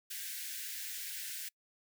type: high-pass noise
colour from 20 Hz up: white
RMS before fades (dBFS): -42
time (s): 0.1-1.49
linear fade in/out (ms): 10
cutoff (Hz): 1500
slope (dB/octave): 96
effects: noise-tail reverb RT60 0.1 s tail -26 dB re dry